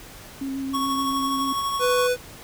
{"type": "tone with vibrato", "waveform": "sine", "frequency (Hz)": 270, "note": "C#4", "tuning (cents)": -45, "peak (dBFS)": -26, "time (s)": [0.41, 1.53], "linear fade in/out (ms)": 5, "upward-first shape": "square", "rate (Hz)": 7, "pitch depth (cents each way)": 13}
{"type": "tone with tremolo", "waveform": "square", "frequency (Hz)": 1109, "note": "C#6", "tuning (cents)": 0, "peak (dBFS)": -23, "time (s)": [0.73, 2.08], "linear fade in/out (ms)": 20, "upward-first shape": "sine", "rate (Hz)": 12, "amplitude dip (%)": 30}
{"type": "tone", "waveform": "square", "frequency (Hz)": 495.9, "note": "B4", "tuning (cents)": 7, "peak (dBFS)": -20, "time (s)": [1.79, 2.17], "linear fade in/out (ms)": 50}
{"effects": ["pink hiss -43 dBFS RMS until 2.43 s"]}